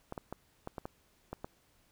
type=clicks; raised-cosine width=1 ms; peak=-25 dBFS; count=8; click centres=0.124 / 0.178 / 0.326 / 0.674 / 0.782 / 0.855 / 1.33 / 1.445 s; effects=pink hiss -69 dBFS RMS until 1.91 s